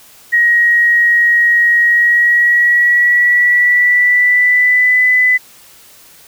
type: tone with pitch glide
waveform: sine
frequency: 1891 to 2002 Hz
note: A#6 to B6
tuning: +24 to +23 cents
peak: -7 dBFS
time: 0.32-5.38 s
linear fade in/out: 20 ms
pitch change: +99 cents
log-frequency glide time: 1.82-5.03 s
effects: white hiss -42 dBFS RMS until 6.27 s